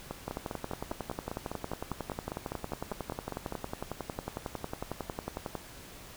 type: two click trains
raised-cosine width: 1 ms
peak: -20 / -21 dBFS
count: 59 / 18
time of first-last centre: 0.28-5.553 / 0.11-3.524 s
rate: 11 / 4.98 Hz
effects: pink hiss -49 dBFS RMS until 6.16 s